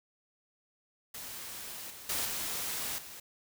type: noise with level steps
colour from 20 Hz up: white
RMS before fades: -43 / -48 / -33 / -36 / -47 dBFS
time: 1.14-3.2 s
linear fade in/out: 5 ms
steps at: 1.9 / 2.09 / 2.25 / 2.98 s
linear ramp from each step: 5 ms
effects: none